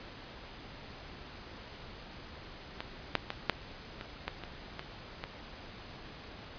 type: clicks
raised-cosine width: 0.3 ms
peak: -20 / -10 / -18 / -9 / -24 / -17 / -25 / -22 / -21 dBFS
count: 9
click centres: 2.805 / 3.153 / 3.304 / 3.497 / 4.011 / 4.28 / 4.437 / 4.794 / 5.239 s
effects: pink hiss -48 dBFS RMS until 6.58 s + resampled to 11025 Hz